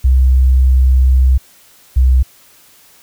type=tone pair in turn; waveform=sine; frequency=64.6 / 63.97 Hz; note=C2 / C2; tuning=-21 / -38 cents; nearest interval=unison; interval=17 cents; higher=first; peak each=-6 dBFS; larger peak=neither; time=0.04-1.38 / 1.96-2.23 s; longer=first; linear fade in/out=10 ms; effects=white hiss -46 dBFS RMS until 3.02 s